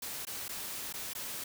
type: noise with dropouts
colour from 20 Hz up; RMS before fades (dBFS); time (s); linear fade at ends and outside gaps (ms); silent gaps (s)
white; -40; 0.02-1.44; 5; 0.252-0.269 / 0.482-0.49 / 0.927-0.938 / 1.135-1.15
effects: none